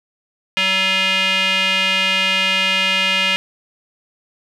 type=tone with band-pass filter; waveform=square; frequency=190 Hz; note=F#3; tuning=46 cents sharp; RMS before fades=-17 dBFS; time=0.57-3.36 s; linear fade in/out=0 ms; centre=2700 Hz; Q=3.9; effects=none